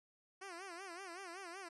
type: tone with vibrato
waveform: 10% pulse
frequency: 364.1 Hz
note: F#4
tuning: 28 cents flat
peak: -39 dBFS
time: 0.41-1.69 s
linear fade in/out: 10 ms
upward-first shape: sine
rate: 5.3 Hz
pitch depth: 150 cents each way
effects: resampled to 24000 Hz